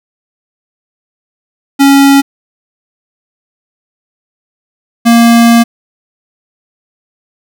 square tone pair in turn, 277.2 / 233.3 Hz, C#4 / A#3, 0 / +2 cents, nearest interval minor third, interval 298 cents, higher first, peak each -3 dBFS, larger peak neither, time 1.79-2.22 / 5.05-5.64 s, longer second, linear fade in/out 20 ms, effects none

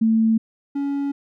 sine / triangle tone pair in turn, 223.1 / 281.1 Hz, A3 / C#4, +24 / +24 cents, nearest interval major third, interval 400 cents, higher second, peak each -14 / -19 dBFS, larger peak first, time 0.01-0.38 / 0.75-1.12 s, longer neither, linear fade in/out 10 ms, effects none

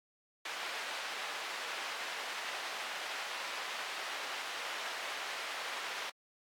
white band-pass noise, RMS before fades -41 dBFS, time 0.45-6.1 s, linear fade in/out 5 ms, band 650 to 2800 Hz, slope 12 dB/octave, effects AAC 64 kbps

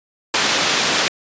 white band-pass noise, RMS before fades -18 dBFS, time 0.34-1.08 s, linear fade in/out 0 ms, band 180 to 4700 Hz, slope 12 dB/octave, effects resampled to 16000 Hz

